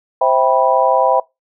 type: chord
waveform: sine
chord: C major seventh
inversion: none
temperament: just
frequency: 523.3 / 654.1 / 784.9 / 981.1 Hz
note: C5 / E5 / G5 / B5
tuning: 0 / -14 / +2 / -12 cents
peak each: -16 dBFS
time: 0.21-1.2 s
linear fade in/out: 5 ms
effects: noise-tail reverb RT60 0.2 s tail -22 dB re dry